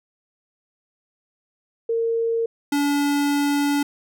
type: tone pair in turn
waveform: sine / square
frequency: 458.6 / 286.8 Hz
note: A#4 / D4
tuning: -28 / -41 cents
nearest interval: minor sixth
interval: 813 cents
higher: first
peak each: -19 dBFS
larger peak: neither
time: 1.89-2.46 / 2.72-3.83 s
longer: second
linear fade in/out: 5 ms
effects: none